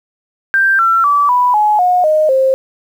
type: tone with pitch steps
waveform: sine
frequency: 1576 / 1348.4 / 1153.7 / 987.1 / 844.6 / 722.6 / 618.3 / 529 Hz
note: G6 / E6 / D6 / B5 / G#5 / F#5 / D#5 / C5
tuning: +9 / +39 / -31 / -1 / +29 / -41 / -11 / +19 cents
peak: -8 dBFS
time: 0.54-2.54 s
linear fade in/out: 0 ms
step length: 250 ms
effects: 7-bit